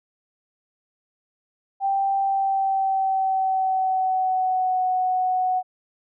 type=tone with pitch glide; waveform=sine; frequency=784 to 740 Hz; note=G5 to F#5; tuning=0 to 0 cents; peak=-19 dBFS; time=1.8-5.63 s; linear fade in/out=50 ms; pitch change=-100 cents; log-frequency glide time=2.19-4.83 s; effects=none